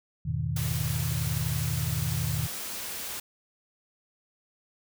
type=chord; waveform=sine; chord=E major seventh; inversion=none; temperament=equal; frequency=82.41 / 103.83 / 123.47 / 155.56 Hz; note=E2 / G#2 / B2 / D#3; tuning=0 / 0 / 0 / 0 cents; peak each=-34 / -35 / -31 / -31 dBFS; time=0.25-2.47 s; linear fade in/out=10 ms
type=noise; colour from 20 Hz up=white; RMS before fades=-36 dBFS; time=0.56-3.2 s; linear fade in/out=5 ms
effects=none